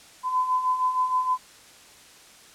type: beating tone pair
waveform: sine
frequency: 1010 / 1016.4 Hz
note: B5 / B5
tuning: +39 / +49 cents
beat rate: 6.4 Hz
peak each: -29 / -22 dBFS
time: 0.23-1.38 s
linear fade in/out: 50 ms
effects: white hiss -50 dBFS RMS until 2.54 s + low-pass 9000 Hz 12 dB/octave